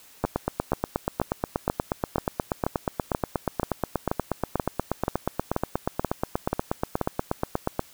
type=two click trains; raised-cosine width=1 ms; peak=-9 / -9 dBFS; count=64 / 15; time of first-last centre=0.24-7.794 / 0.25-7.013 s; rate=8.34 / 2.07 Hz; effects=white hiss -52 dBFS RMS until 7.93 s